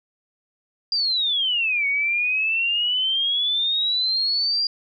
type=exponential two-way sweep; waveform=sine; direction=down then up; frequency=4826 to 2217 to 4826 Hz; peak=-19 dBFS; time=0.92-4.67 s; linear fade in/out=2 ms; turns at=1.87 s; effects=none